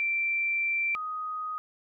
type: tone pair in turn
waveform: sine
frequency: 2349 / 1249.7 Hz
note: D7 / D#6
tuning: 0 / +7 cents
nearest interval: major seventh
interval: 1093 cents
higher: first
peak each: -25 / -31 dBFS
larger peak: first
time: 0-0.95 / 0.95-1.58 s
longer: first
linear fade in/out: 0 ms
effects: none